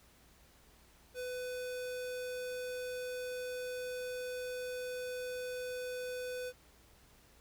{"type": "tone", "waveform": "square", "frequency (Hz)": 500, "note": "B4", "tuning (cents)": 21, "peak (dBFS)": -39, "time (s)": [1.14, 6.53], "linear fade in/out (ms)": 50, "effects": ["added 60 Hz sine -67 dBFS peak until 7.4 s", "pink hiss -64 dBFS RMS until 7.4 s"]}